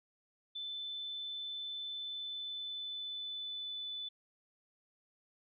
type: tone with pitch glide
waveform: sine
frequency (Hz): 3520 to 3492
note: A7 to A7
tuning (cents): 0 to -14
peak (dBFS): -39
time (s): 0.55-4.09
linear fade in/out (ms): 10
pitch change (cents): -14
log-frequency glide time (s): 1.89-3.97
effects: none